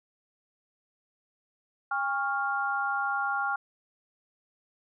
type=chord; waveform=sine; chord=Db major; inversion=second; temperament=equal with one note detuned; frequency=809.3 / 1108.7 / 1396.9 Hz; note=Ab5 / Db6 / F6; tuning=-45 / 0 / 0 cents; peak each=-31 / -34 / -29 dBFS; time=1.91-3.56 s; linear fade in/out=5 ms; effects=none